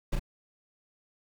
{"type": "noise with echo", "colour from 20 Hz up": "brown", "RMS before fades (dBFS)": -27, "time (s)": [0.12, 0.16], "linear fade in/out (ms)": 10, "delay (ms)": 35, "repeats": 1, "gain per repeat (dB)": -3, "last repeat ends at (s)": 0.195, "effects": []}